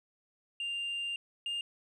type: tone pair in turn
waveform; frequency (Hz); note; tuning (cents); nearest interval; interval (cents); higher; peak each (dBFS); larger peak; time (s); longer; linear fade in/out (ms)
sine; 2794 / 2813; F7 / F7; 0 / +12; unison; 12; second; -31 / -30; second; 0.6-1.16 / 1.46-1.61; first; 2
effects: tanh soft clip ceiling -32 dBFS